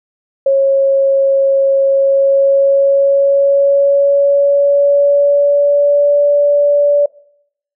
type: tone with pitch glide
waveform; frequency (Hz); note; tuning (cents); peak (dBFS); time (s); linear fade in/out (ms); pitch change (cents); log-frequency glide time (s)
sine; 546 to 577.8; C#5 to D5; -26 to -28; -7; 0.46-7.06; 5; +98; 1.84-6.18
effects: noise-tail reverb RT60 0.7 s tail -22 dB re dry